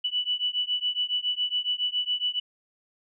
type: beating tone pair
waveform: sine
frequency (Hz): 2960 / 2967.2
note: F#7 / F#7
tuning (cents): 0 / +4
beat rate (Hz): 7.2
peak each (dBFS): -28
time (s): 0.04-2.4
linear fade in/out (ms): 10
effects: none